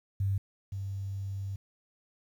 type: tone pair in turn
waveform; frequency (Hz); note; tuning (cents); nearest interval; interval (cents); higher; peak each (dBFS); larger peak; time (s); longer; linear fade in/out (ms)
sine; 98 / 98; G2 / G2; 0 / 0; unison; 0; neither; -26 / -33; first; 0.2-0.38 / 0.72-1.56; second; 5
effects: 10-bit